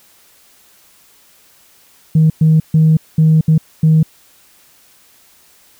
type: tone bursts at uneven times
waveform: sine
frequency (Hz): 158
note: D#3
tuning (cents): +27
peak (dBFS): -5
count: 6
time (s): 2.15-2.3 / 2.41-2.6 / 2.74-2.97 / 3.18-3.41 / 3.48-3.58 / 3.83-4.03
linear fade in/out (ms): 5
effects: tanh soft clip ceiling -3 dBFS + white hiss -49 dBFS RMS until 5.79 s